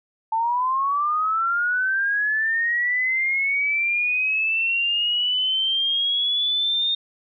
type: linear sweep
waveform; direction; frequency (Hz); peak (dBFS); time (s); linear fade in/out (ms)
sine; up; 880 to 3669; -19; 0.32-6.95; 5
effects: none